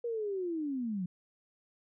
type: linear sweep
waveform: sine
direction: down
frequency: 481 to 172 Hz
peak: -32 dBFS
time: 0.04-1.06 s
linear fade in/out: 5 ms
effects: none